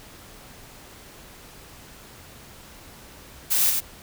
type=noise with echo; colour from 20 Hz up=blue; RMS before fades=-21 dBFS; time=3.5-3.71 s; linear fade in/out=20 ms; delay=97 ms; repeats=1; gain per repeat=-3 dB; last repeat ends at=3.807 s; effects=pink hiss -46 dBFS RMS until 4.02 s